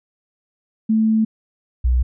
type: tone pair in turn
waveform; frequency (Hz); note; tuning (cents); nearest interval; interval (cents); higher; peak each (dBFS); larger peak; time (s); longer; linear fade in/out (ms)
sine; 220 / 61.91; A3 / B1; 0 / +5; octave + minor seventh; 2195; first; -13; neither; 0.89-1.25 / 1.84-2.03; first; 10
effects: none